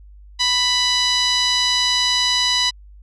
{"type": "tone with low-pass filter", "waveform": "5% pulse", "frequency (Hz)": 990, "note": "B5", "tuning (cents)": 4, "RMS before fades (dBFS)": -18, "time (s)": [0.39, 2.71], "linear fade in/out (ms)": 20, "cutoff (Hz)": 4400, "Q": 2.7, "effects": ["added 50 Hz sine -40 dBFS peak until 3.02 s"]}